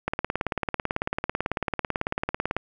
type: click train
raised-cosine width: 0.5 ms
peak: -10 dBFS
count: 46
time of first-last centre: 0.08-2.566 s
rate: 18.1 Hz
effects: none